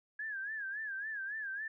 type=tone with vibrato; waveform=sine; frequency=1661.2 Hz; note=G#6; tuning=in tune; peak=-37 dBFS; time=0.19-1.68 s; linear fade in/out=5 ms; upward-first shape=sine; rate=3.6 Hz; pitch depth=120 cents each way; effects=none